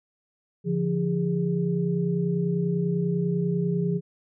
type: tone cluster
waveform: sine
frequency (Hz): 143.8 / 173.9 / 409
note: D3 / F3 / G#4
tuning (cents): -36 / -7 / -26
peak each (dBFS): -29 / -24 / -29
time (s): 0.64-4.01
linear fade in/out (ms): 50
effects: none